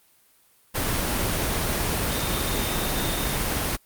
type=tone in noise; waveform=sine; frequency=3654 Hz; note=A#7; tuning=35 cents flat; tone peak=-34 dBFS; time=2.09-3.38 s; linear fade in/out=20 ms; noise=pink; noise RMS=-25 dBFS; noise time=0.74-3.77 s; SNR=-12 dB; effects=white hiss -60 dBFS RMS until 3.85 s + Opus 32 kbps